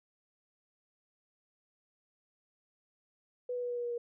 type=tone with pitch steps; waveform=sine; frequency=493.9 / 490.8 / 487.7 / 484.6 / 481.5 / 478.5 / 475.4 Hz; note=B4 / B4 / B4 / B4 / B4 / A#4 / A#4; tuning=0 / -11 / -22 / -33 / -44 / +45 / +34 cents; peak=-33 dBFS; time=3.49-3.98 s; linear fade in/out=5 ms; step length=70 ms; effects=none